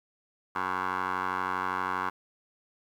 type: tone with band-pass filter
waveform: 15% pulse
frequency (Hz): 92.5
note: F#2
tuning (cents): 0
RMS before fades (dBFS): -31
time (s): 0.55-2.1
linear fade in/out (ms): 10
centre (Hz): 1200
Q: 7.6
effects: 10-bit